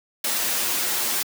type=noise with comb filter; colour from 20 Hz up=white; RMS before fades=-24 dBFS; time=0.24-1.23 s; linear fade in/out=5 ms; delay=8.4 ms; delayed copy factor=+0.9; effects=high-pass 200 Hz 12 dB/octave